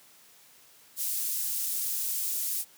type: high-pass noise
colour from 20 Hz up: pink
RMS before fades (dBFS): -31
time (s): 0.96-2.65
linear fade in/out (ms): 50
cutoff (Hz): 10000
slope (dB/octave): 12
effects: white hiss -57 dBFS RMS until 2.77 s + high-pass 100 Hz 12 dB/octave